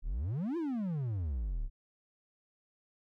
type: exponential two-way sweep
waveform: triangle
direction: up then down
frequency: 30.87 to 353.9 to 30.87 Hz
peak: -30 dBFS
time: 0.02-1.7 s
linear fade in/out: 50 ms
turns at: 0.57 s
effects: none